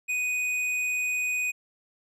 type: tone with tanh clipping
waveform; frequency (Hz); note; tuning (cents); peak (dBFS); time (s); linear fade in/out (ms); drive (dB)
triangle; 2489; D#7; 0; -27; 0.08-1.52; 20; 17
effects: low-pass 12000 Hz 12 dB/octave